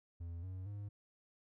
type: tone with pitch steps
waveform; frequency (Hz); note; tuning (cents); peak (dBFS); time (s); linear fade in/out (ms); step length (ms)
triangle; 84.9 / 93.12 / 102.14; F2 / F#2 / G#2; -48 / +12 / -28; -40; 0.2-0.89; 10; 230
effects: none